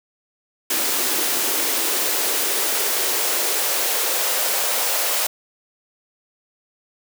white noise with high-pass filter sweep, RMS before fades -21 dBFS, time 0.7-5.27 s, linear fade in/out 5 ms, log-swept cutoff 300 to 570 Hz, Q 2.1, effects none

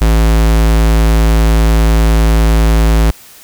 square tone, 55 Hz, A1, in tune, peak -7 dBFS, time 0.01-3.11 s, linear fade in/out 5 ms, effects white hiss -38 dBFS RMS until 3.43 s

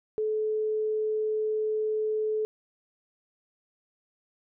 sine tone, 431.6 Hz, A4, 33 cents flat, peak -25 dBFS, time 0.18-2.45 s, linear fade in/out 0 ms, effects none

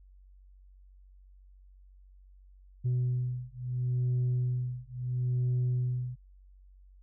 sine beating tone pair, 124.4 / 125.14 Hz, B2 / B2, +13 / +23 cents, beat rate 0.74 Hz, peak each -29 dBFS, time 2.84-6.16 s, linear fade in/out 20 ms, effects tanh soft clip ceiling -24 dBFS + added 47 Hz sine -53 dBFS peak until 7.02 s

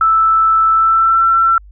sine tone with pitch glide, 1318.5 to 1346.2 Hz, E6 to E6, 0 to +36 cents, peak -8 dBFS, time 0.01-1.58 s, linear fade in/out 2 ms, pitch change +36 cents, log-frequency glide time 0.72-1.24 s, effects added 50 Hz sine -36 dBFS peak until 1.71 s

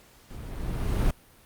brown noise with level ramp, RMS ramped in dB -40 to -22 dBFS, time 0.3-1.11 s, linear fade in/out 5 ms, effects pink hiss -56 dBFS RMS until 1.45 s + Opus 48 kbps

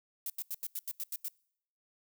violet noise bursts, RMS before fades -37 dBFS, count 9, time 0.26-1.283 s, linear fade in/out 2 ms, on 39 ms, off 84 ms, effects noise-tail reverb RT60 0.7 s tail -26 dB re dry

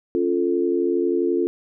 sine chord, Db augmented, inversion none, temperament equal, 277.2 / 349.2 / 440 Hz, Db4 / F4 / A4, 0 / 0 / 0 cents, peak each -25 / -20 / -24 dBFS, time 0.15-1.47 s, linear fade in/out 0 ms, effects none

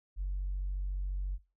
sine tone, 47.1 Hz, F#1, 32 cents sharp, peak -30 dBFS, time 0.16-1.39 s, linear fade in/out 50 ms, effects noise-tail reverb RT60 0.3 s tail -23 dB re dry + tanh soft clip ceiling -28 dBFS

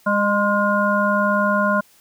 harmonic tone with a mistuned harmonic, 203.9 Hz, G#3, 32 cents flat, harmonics 1 / 3 / 5 / 7, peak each -21 / -21 / -21 / -21 dBFS, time 0.06-1.81 s, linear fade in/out 10 ms, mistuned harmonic 5, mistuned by +43 cents, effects white hiss -54 dBFS RMS until 2 s

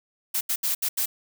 blue noise bursts at uneven times, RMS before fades -25 dBFS, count 5, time 0.34-0.41 / 0.49-0.56 / 0.63-0.75 / 0.82-0.89 / 0.97-1.06 s, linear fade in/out 10 ms, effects none

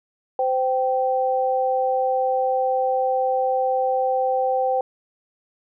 sine tone pair together, 516 / 778 Hz, C5 / G5, -24 / -13 cents, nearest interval perfect fifth, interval 711 cents, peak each -21 dBFS, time 0.39-4.81 s, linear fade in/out 2 ms, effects none

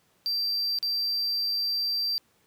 triangle tone with dropouts, 4699 Hz, D8, in tune, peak -24 dBFS, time 0.26-2.18 s, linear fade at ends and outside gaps 0 ms, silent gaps 0.787-0.828 s, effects pink hiss -66 dBFS RMS until 2.46 s + high-pass 100 Hz 12 dB/octave

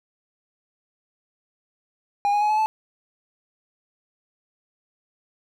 triangle tone with pitch steps, 813 / 827.2 / 841.7 / 856.4 / 871.4 Hz, G#5 / G#5 / G#5 / A5 / A5, -37 / -7 / +23 / -47 / -17 cents, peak -16 dBFS, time 2.25-2.66 s, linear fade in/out 0 ms, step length 82 ms, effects none

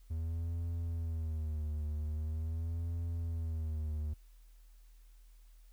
triangle tone with vibrato, 79.9 Hz, D#2, 47 cents sharp, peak -32 dBFS, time 0.1-4.14 s, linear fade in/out 10 ms, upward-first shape sine, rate 0.43 Hz, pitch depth 97 cents each way, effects added 40 Hz sine -55 dBFS peak until 5.72 s + white hiss -72 dBFS RMS until 5.72 s

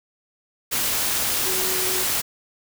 sine tone in noise, 372.1 Hz, F#4, 10 cents sharp, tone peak -30 dBFS, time 1.45-2.04 s, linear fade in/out 20 ms, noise white, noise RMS -23 dBFS, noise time 0.71-2.22 s, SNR -10 dB, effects none

